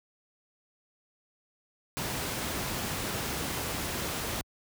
pink noise, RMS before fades -33 dBFS, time 1.97-4.41 s, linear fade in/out 0 ms, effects high-pass 60 Hz 12 dB/octave

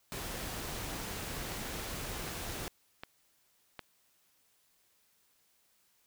pink noise, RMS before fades -40 dBFS, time 0.12-2.68 s, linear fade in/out 0 ms
click train, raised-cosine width 0.3 ms, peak -25 dBFS, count 4, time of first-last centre 1.52-3.793 s, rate 1.32 Hz
effects white hiss -71 dBFS RMS until 6.06 s

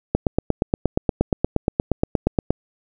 click train, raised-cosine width 2 ms, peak -3 dBFS, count 21, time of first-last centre 0.15-2.506 s, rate 8.49 Hz, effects none

